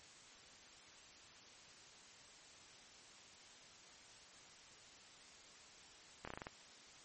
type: slowing click train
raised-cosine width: 0.5 ms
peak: -30 dBFS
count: 7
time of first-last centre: 6.25-6.469 s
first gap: 25 ms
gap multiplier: 1.15
effects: white hiss -60 dBFS RMS until 7.04 s + MP3 32 kbps